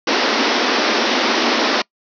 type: band-pass noise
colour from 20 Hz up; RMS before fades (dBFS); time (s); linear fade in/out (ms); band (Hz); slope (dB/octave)
pink; -17; 0.07-1.82; 5; 220 to 5700; 96
effects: noise-tail reverb RT60 0.1 s tail -25 dB re dry